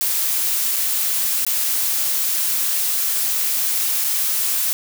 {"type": "noise with dropouts", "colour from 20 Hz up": "blue", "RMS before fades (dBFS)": -20, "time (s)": [0.01, 4.73], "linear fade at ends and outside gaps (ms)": 0, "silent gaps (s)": [[0.761, 0.765], [1.449, 1.466], [4.041, 4.044]], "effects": []}